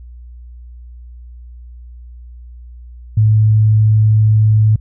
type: tone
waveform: sine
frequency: 108.1 Hz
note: A2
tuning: 30 cents flat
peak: -7 dBFS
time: 3.17-4.76 s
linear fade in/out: 5 ms
effects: added 60 Hz sine -32 dBFS peak until 4.8 s